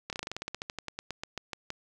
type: slowing click train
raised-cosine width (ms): 0.2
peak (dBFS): -18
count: 21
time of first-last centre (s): 0.1-1.704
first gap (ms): 28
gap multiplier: 1.1
effects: none